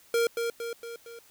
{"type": "tone with echo", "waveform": "square", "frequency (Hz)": 466.2, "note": "A#4", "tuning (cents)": 0, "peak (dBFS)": -23, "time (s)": [0.14, 0.27], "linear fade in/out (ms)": 2, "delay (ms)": 230, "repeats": 4, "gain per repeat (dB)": -5, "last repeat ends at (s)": 1.19, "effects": ["white hiss -58 dBFS RMS until 1.3 s"]}